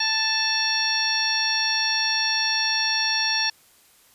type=harmonic tone with a mistuned harmonic; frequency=880 Hz; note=A5; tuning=in tune; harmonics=1 / 2 / 3 / 4 / 5 / 6; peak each=-31 / -27 / -29 / -31 / -26 / -25 dBFS; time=0-3.5 s; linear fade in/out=5 ms; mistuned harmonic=6; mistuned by=+94 cents; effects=white hiss -56 dBFS RMS until 4.14 s + resampled to 32000 Hz